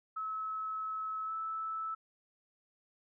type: tone with pitch glide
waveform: sine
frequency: 1294 to 1311.3 Hz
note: E6 to E6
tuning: -32 to -9 cents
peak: -35 dBFS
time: 0.16-1.95 s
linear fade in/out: 10 ms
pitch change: +23 cents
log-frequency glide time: 1.25-1.32 s
effects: none